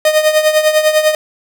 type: tone with tremolo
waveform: 45% pulse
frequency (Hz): 617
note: D#5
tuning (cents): -15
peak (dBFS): -6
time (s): 0.05-1.15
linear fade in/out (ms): 2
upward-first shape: triangle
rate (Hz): 10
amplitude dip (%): 75
effects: 8-bit